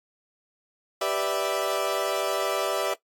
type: chord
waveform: 30% pulse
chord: E minor seventh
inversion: first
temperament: equal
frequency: 392 / 493.9 / 587.3 / 659.3 Hz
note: G4 / B4 / D5 / E5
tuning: 0 / 0 / 0 / 0 cents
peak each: -29 / -30 / -26 / -26 dBFS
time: 1.01-2.94 s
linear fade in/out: 5 ms
effects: noise-tail reverb RT60 0.1 s tail -17 dB re dry + AAC 64 kbps